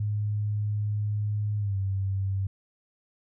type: tone with pitch glide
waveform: sine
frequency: 104.6 to 97.03 Hz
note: G#2 to G2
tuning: +13 to -17 cents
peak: -25 dBFS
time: 0-2.47 s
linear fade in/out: 5 ms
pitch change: -130 cents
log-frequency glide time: 1.58-1.77 s
effects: none